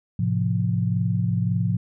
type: chord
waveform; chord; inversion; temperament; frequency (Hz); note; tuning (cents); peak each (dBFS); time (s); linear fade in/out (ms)
sine; F major; first; just; 109.13 / 130.96 / 174.61; A2 / C3 / F3; -14 / +2 / 0; -23 / -26 / -24; 0.19-1.77; 5
effects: none